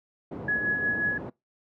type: band-pass noise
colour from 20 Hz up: pink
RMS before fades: -37 dBFS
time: 0.31-1.3 s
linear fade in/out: 10 ms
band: 150 to 560 Hz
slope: 12 dB/octave
type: tone with tremolo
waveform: sine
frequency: 1686 Hz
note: G#6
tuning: 26 cents sharp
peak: -22 dBFS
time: 0.48-1.18 s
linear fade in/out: 5 ms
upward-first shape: sine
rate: 5.6 Hz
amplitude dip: 45%
effects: noise-tail reverb RT60 0.2 s tail -22 dB re dry